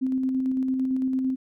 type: tone with tremolo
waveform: sine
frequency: 260.9 Hz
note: C4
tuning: 5 cents flat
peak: -21 dBFS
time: 0.01-1.36 s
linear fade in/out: 20 ms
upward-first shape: square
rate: 8.9 Hz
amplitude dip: 25%
effects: none